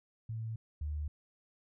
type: tone pair in turn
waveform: sine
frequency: 112 / 74.75 Hz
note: A2 / D2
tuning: +31 / +31 cents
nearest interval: perfect fifth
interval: 700 cents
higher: first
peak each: -36 / -34 dBFS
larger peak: second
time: 0.29-0.56 / 0.81-1.08 s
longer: neither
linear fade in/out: 5 ms
effects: none